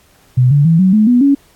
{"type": "tone with pitch steps", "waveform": "sine", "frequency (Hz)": [126, 143.9, 164.35, 187.7, 214.4, 244.8, 279.6], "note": ["B2", "D3", "E3", "F#3", "A3", "B3", "C#4"], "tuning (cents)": [35, -35, -5, 25, -45, -15, 15], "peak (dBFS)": -6, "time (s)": [0.37, 1.35], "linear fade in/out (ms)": 10, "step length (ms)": 140, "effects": ["pink hiss -50 dBFS RMS until 1.55 s", "AAC 64 kbps"]}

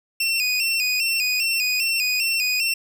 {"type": "tone with vibrato", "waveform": "25% pulse", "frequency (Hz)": 2592, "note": "E7", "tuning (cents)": -30, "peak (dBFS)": -16, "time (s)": [0.2, 2.74], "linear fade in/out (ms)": 5, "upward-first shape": "square", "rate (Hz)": 2.5, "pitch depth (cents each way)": 74, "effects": []}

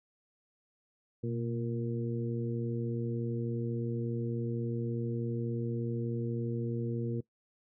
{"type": "harmonic tone with a mistuned harmonic", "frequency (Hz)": 116.54, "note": "A#2", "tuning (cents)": 0, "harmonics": [1, 2, 3, 4], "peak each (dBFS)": [-34, -37, -39, -40], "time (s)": [1.23, 7.21], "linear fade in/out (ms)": 10, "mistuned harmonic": 1, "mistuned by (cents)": 66, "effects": ["noise-tail reverb RT60 0.1 s tail -20 dB re dry"]}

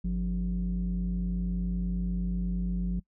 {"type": "tone pair together", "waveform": "sine", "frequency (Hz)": [50.18, 179], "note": ["G1", "F3"], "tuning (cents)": [41, 43], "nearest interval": "octave + minor seventh", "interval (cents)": 2202, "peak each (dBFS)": -28, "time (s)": [0.04, 3], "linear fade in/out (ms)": 10, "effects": ["noise-tail reverb RT60 0.1 s tail -24 dB re dry", "tanh soft clip ceiling -23 dBFS"]}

